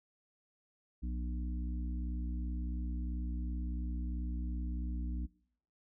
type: harmonic tone with a mistuned harmonic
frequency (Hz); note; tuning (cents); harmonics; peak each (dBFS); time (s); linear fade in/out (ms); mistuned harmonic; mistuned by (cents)
60.5; B1; -35; 1 / 3 / 4 / 5; -35 / -45 / -47 / -49; 1.02-5.27; 20; 4; +17
effects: noise-tail reverb RT60 0.7 s tail -23 dB re dry